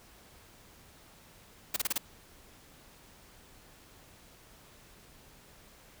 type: noise bursts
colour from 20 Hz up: white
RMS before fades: -30 dBFS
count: 5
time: 1.74-1.98 s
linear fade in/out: 5 ms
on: 24 ms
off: 30 ms
effects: pink hiss -57 dBFS RMS until 6 s